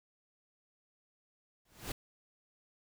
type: noise with exponential growth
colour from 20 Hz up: pink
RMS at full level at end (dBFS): -36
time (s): 1.65-1.92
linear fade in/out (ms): 5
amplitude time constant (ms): 58
effects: none